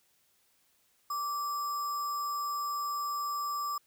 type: tone with sample-and-hold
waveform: sine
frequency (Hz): 1166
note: D6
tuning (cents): -13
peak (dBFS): -31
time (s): 1.1-3.78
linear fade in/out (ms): 5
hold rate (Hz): 6300
effects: white hiss -70 dBFS RMS until 3.86 s